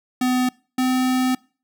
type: tone pair in turn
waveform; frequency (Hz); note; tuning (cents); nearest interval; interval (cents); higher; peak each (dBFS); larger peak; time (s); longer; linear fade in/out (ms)
square; 252.3 / 256; B3 / C4; +37 / -38; unison; 25; second; -18; neither; 0.21-0.49 / 0.78-1.35; second; 5
effects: noise-tail reverb RT60 0.4 s tail -25 dB re dry